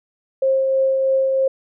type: tone with tremolo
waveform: sine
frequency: 533 Hz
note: C5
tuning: 32 cents sharp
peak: -13 dBFS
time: 0.42-1.48 s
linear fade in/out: 5 ms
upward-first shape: triangle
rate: 3.1 Hz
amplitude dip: 30%
effects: none